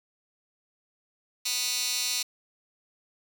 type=tone with high-pass filter; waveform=15% pulse; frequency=246.9 Hz; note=B3; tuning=in tune; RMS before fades=-29 dBFS; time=1.45-2.23 s; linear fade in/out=10 ms; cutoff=4300 Hz; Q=1.5; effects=none